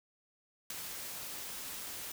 white noise with ADSR envelope, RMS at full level -36 dBFS, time 0.7-2.12 s, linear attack 5 ms, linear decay 5 ms, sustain -7 dB, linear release 4 ms, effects none

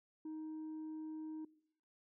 sine tone, 313 Hz, D#4, 10 cents sharp, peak -40 dBFS, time 0.25-1.45 s, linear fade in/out 5 ms, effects noise-tail reverb RT60 0.7 s tail -22 dB re dry + tanh soft clip ceiling -42 dBFS

